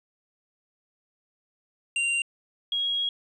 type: tone pair in turn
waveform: square / sine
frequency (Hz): 2773 / 3298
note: F7 / G#7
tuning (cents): -13 / -13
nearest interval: minor third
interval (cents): 300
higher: second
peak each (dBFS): -24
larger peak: neither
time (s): 1.96-2.22 / 2.72-3.09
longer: second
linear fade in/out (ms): 2
effects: resampled to 24000 Hz + 10-bit